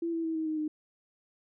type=tone with pitch steps; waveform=sine; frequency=335.8 / 329.7 / 323.6 / 317.7 / 311.9 / 306.2 Hz; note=E4 / E4 / E4 / D#4 / D#4 / D#4; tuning=+32 / 0 / -32 / +36 / +4 / -28 cents; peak=-29 dBFS; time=0.02-0.68 s; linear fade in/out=5 ms; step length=110 ms; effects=none